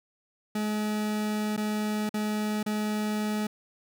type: tone with dropouts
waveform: 40% pulse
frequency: 212.1 Hz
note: G#3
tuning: 37 cents sharp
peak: -26 dBFS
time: 0.55-3.47 s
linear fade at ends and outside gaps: 5 ms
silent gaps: 1.566-1.575 / 2.093-2.14 / 2.63-2.662 s
effects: none